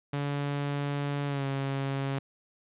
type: tone with pitch glide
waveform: sawtooth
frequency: 142.9 to 137 Hz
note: D3 to C#3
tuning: -47 to -20 cents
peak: -25 dBFS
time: 0.13-2.19 s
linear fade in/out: 5 ms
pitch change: -73 cents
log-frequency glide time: 1.27-1.45 s
effects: resampled to 8000 Hz + 11-bit